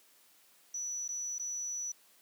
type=tone with dropouts; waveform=sine; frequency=5920 Hz; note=F#8; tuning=in tune; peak=-35 dBFS; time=0.74-1.92 s; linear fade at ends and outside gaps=5 ms; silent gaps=1.08-1.088 / 1.384-1.395 s; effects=white hiss -64 dBFS RMS until 2.21 s + high-pass 200 Hz 12 dB/octave